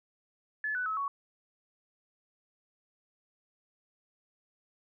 sine tone with pitch steps, 1723 / 1491.3 / 1290.8 / 1117.2 Hz, A6 / F#6 / E6 / C#6, -37 / +13 / -37 / +13 cents, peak -30 dBFS, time 0.64-1.08 s, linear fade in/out 2 ms, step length 110 ms, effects none

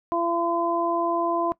harmonic tone, 340 Hz, F4, 46 cents flat, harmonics 1 / 2 / 3, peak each -26 / -26 / -26 dBFS, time 0.12-1.52 s, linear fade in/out 0 ms, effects noise-tail reverb RT60 0.1 s tail -20 dB re dry

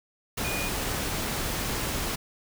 sine tone in noise, 2453 Hz, D#7, 25 cents flat, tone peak -33 dBFS, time 0.44-0.69 s, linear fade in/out 10 ms, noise pink, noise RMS -30 dBFS, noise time 0.37-2.16 s, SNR -6 dB, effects none

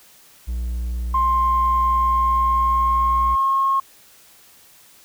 triangle tone, 59.8 Hz, A#1, 45 cents sharp, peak -20 dBFS, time 0.47-3.36 s, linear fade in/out 20 ms
sine tone with pitch glide, 1055 to 1082.2 Hz, C6 to C#6, +14 to -42 cents, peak -15 dBFS, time 1.14-3.8 s, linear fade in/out 5 ms, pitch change +44 cents, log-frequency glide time 1.84-3.68 s
effects tanh soft clip ceiling -8 dBFS + white hiss -50 dBFS RMS until 5.04 s

